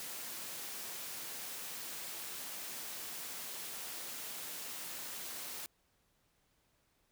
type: high-pass noise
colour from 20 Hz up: white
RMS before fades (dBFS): -44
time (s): 0-5.66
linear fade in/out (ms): 0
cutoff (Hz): 150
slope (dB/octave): 12
effects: pink hiss -75 dBFS RMS until 7.11 s